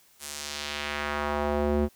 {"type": "tone with band-pass filter sweep", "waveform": "square", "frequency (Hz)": 73.42, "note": "D2", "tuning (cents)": 0, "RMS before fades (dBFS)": -29, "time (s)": [0.19, 1.89], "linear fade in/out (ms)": 50, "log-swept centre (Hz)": [10000, 300], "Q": 1.1, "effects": ["white hiss -60 dBFS RMS until 1.95 s"]}